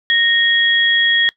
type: tone pair together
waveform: sine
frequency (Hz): 1858 / 3311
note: A#6 / G#7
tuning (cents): -6 / -6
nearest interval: minor seventh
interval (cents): 1000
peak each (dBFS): -14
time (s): 0.1-1.29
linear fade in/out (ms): 0
effects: noise-tail reverb RT60 0.1 s tail -21 dB re dry